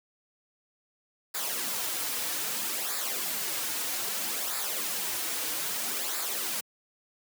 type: noise with flanger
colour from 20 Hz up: white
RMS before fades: -32 dBFS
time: 1.34-6.61 s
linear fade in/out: 10 ms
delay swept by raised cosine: 0.33 to 5.23 ms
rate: 0.62 Hz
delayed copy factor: -0.6
effects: high-pass 200 Hz 12 dB/octave